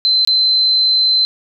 sine tone with dropouts, 4075 Hz, C8, 47 cents flat, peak -10 dBFS, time 0.05-1.25 s, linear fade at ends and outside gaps 0 ms, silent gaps 0.249-0.274 s, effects none

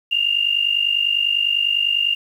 sine tone pair together, 2783 / 2833 Hz, F7 / F7, -7 / +24 cents, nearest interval unison, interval 31 cents, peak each -19 dBFS, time 0.11-2.15 s, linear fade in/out 10 ms, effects 8-bit

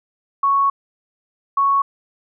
sine tone pair in turn, 1108.7 / 1108.7 Hz, C#6 / C#6, 0 / 0 cents, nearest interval unison, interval 0 cents, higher neither, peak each -13 dBFS, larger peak neither, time 0.43-0.7 / 1.57-1.82 s, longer first, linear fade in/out 5 ms, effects none

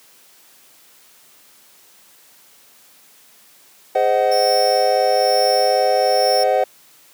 triangle chord, Ab dominant seventh, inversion none, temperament just, 415.3 / 519.1 / 623 / 747.5 Hz, Ab4 / C5 / Eb5 / Gb5, 0 / -14 / +2 / +17 cents, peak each -22 / -16 / -18 / -16 dBFS, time 3.95-6.64 s, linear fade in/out 5 ms
40% pulse tone with tremolo, 5400 Hz, E8, 41 cents sharp, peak -20 dBFS, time 4.31-6.44 s, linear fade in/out 10 ms, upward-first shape sine, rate 1.1 Hz, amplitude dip 60%
effects white hiss -50 dBFS RMS until 7.13 s + high-pass 150 Hz 12 dB/octave

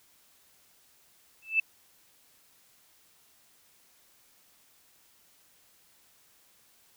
sine tone with exponential growth, 2637 Hz, E7, in tune, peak -18 dBFS, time 1.42-1.6 s, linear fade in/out 5 ms, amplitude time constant 38 ms, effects white hiss -63 dBFS RMS until 6.96 s

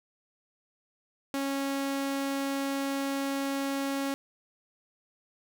sawtooth tone, 275.3 Hz, C#4, 12 cents flat, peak -25 dBFS, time 1.34-4.14 s, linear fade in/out 0 ms, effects none

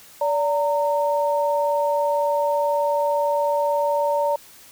sine tone pair together, 579 / 919.1 Hz, D5 / A#5, -25 / -25 cents, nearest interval minor sixth, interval 800 cents, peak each -20 / -22 dBFS, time 0.21-4.36 s, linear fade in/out 5 ms, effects white hiss -47 dBFS RMS until 4.71 s

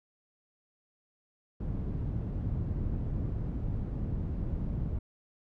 white low-pass noise, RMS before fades -33 dBFS, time 1.6-4.99 s, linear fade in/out 5 ms, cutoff 120 Hz, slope 12 dB/octave, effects none

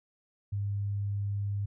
sine tone, 101 Hz, G#2, 48 cents flat, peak -29 dBFS, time 0.52-1.66 s, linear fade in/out 10 ms, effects none

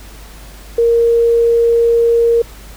sine tone, 466.2 Hz, A#4, in tune, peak -8 dBFS, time 0.78-2.42 s, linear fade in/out 5 ms, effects added 50 Hz sine -34 dBFS peak until 2.76 s + pink hiss -39 dBFS RMS until 2.76 s

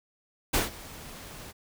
pink noise with ADSR envelope, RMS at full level -23 dBFS, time 0.53-1.53 s, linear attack 14 ms, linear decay 150 ms, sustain -21 dB, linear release 32 ms, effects none

